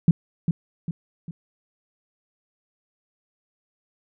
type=tone with echo; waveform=sine; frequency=166.2 Hz; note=E3; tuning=15 cents sharp; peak=-10 dBFS; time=0.08-0.11 s; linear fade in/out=2 ms; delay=400 ms; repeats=3; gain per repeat=-7 dB; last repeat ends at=1.31 s; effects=none